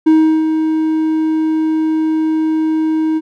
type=tone with ADSR envelope; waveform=triangle; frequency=315.7 Hz; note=D#4; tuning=25 cents sharp; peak=-3 dBFS; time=0.06-3.21 s; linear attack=12 ms; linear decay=360 ms; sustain=-7 dB; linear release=40 ms; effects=none